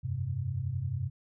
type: chord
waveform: sine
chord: F suspended second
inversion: none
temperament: just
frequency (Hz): 87.31 / 98.22 / 130.96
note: F2 / G2 / C3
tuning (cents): 0 / +4 / +2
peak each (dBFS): -39 / -34 / -33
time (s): 0.03-1.1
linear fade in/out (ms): 20
effects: none